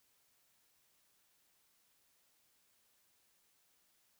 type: silence
effects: white hiss -74 dBFS RMS until 4.19 s